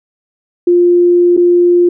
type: tone with dropouts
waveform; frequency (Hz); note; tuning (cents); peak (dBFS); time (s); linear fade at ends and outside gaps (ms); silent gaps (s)
sine; 351; F4; +9; -5; 0.67-1.89; 5; 1.367-1.374
effects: none